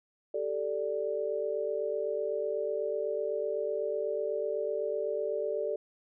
sine chord, G suspended second, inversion none, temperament equal, 392 / 440 / 587.3 Hz, G4 / A4 / D5, 0 / 0 / 0 cents, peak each -36 / -33 / -33 dBFS, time 0.34-5.76 s, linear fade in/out 5 ms, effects none

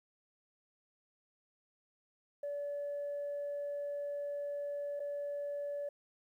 sine tone with dropouts, 575 Hz, D5, 37 cents flat, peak -35 dBFS, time 2.43-5.89 s, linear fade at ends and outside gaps 5 ms, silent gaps 4.996-5.001 s, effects tanh soft clip ceiling -33 dBFS + 12-bit

